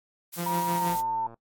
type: noise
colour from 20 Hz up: blue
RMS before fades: -38 dBFS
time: 0.32-1.02 s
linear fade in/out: 20 ms
type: tone with tremolo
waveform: sawtooth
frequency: 172.8 Hz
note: F3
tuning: 18 cents flat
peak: -23 dBFS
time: 0.36-0.98 s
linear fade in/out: 50 ms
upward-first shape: triangle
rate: 6.2 Hz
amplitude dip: 65%
type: tone with pitch glide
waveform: sine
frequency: 952 to 898.6 Hz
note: A#5 to A5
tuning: +36 to +36 cents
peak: -25 dBFS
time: 0.46-1.27 s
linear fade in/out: 5 ms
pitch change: -100 cents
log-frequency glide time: 0.71-0.93 s
type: click train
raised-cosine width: 1 ms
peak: -33 dBFS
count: 53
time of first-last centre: 0.89-1.342 s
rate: 115 Hz
effects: noise-tail reverb RT60 0.1 s tail -20 dB re dry + AAC 64 kbps